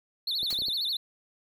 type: tone with vibrato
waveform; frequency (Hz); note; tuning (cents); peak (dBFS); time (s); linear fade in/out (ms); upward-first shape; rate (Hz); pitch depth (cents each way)
triangle; 3951; B7; 0; -26; 0.27-0.97; 5; sine; 13; 210
type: clicks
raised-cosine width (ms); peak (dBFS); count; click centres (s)
2; -31; 5; 0.431 / 0.528 / 0.589 / 0.621 / 0.684
type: noise with exponential decay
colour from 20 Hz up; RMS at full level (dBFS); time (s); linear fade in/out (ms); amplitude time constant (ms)
white; -35; 0.5-0.62; 5; 26
effects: none